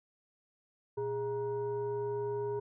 sine tone with frequency modulation, 412 Hz, G#4, 14 cents flat, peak -32 dBFS, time 0.97-2.6 s, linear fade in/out 10 ms, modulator 532 Hz, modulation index 0.58, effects none

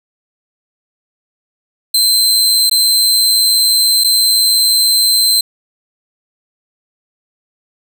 sawtooth tone with dropouts, 4103 Hz, C8, 35 cents flat, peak -6 dBFS, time 1.94-5.41 s, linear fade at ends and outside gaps 5 ms, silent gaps 2.697-2.712 / 4.038-4.043 s, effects none

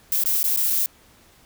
violet noise with dropouts, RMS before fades -21 dBFS, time 0.12-0.86 s, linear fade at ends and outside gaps 0 ms, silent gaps 0.237-0.259 / 0.43-0.441 / 0.563-0.573 / 0.7-0.704 s, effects pink hiss -54 dBFS RMS until 1.45 s

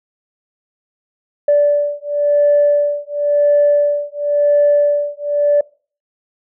sine beating tone pair, 582 / 582.95 Hz, D5 / D5, -16 / -13 cents, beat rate 0.95 Hz, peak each -13 dBFS, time 1.48-5.61 s, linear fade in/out 5 ms, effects noise-tail reverb RT60 0.4 s tail -23 dB re dry + tanh soft clip ceiling -4 dBFS

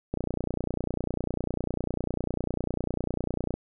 click train, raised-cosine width 2 ms, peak -15 dBFS, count 103, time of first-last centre 0.14-3.54 s, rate 30 Hz, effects none

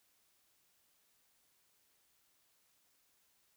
silence, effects white hiss -74 dBFS RMS until 3.56 s

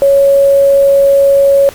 sine tone with quantisation, 555 Hz, C#5, 2 cents sharp, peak -4 dBFS, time 0.02-1.69 s, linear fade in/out 0 ms, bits 5, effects pink hiss -33 dBFS RMS until 1.74 s + Opus 48 kbps

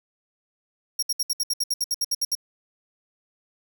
sawtooth tone bursts, 5588 Hz, F8, in tune, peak -19 dBFS, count 14, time 0.99-2.352 s, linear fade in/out 5 ms, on 36 ms, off 66 ms, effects none

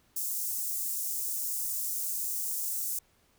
white high-pass noise, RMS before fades -33 dBFS, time 0.16-2.99 s, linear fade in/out 5 ms, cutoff 6700 Hz, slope 24 dB/octave, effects pink hiss -67 dBFS RMS until 3.38 s

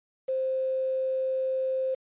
sine tone with quantisation, 524 Hz, C5, 2 cents sharp, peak -25 dBFS, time 0.28-1.95 s, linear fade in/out 10 ms, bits 8, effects resampled to 8000 Hz

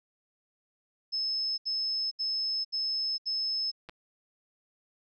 sine tone bursts, 5210 Hz, E8, 21 cents flat, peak -28 dBFS, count 5, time 1.12-3.716 s, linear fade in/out 20 ms, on 460 ms, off 74 ms
clicks, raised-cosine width 0.3 ms, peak -28 dBFS, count 2, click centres 3.889 / 3.895 s
effects none

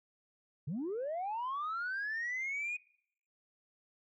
sine linear sweep, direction up, 125.2 to 2489 Hz, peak -33 dBFS, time 0.67-2.77 s, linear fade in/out 10 ms, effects noise-tail reverb RT60 0.7 s tail -25 dB re dry + tanh soft clip ceiling -32 dBFS

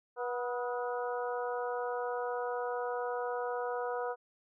harmonic tone with a mistuned harmonic, 244.1 Hz, B3, 20 cents flat, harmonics 2 / 3 / 4 / 5 / 6, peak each -35 / -39 / -41 / -43 / -45 dBFS, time 0.16-4.16 s, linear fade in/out 50 ms, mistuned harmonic 5, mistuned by +49 cents, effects none

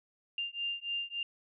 sine beating tone pair, 2794 / 2797.5 Hz, F7 / F7, 0 / +2 cents, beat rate 3.5 Hz, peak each -37 / -37 dBFS, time 0.38-1.23 s, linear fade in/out 2 ms, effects none

